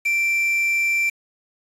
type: tone with quantisation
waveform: triangle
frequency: 2349 Hz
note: D7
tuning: in tune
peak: -16 dBFS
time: 0.05-1.1 s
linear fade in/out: 10 ms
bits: 6
effects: resampled to 32000 Hz